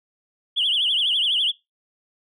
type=tone with vibrato; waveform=sine; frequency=3136 Hz; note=G7; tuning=in tune; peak=-17 dBFS; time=0.56-1.52 s; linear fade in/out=20 ms; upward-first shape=triangle; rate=12 Hz; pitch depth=200 cents each way; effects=noise-tail reverb RT60 0.2 s tail -21 dB re dry + tanh soft clip ceiling -13 dBFS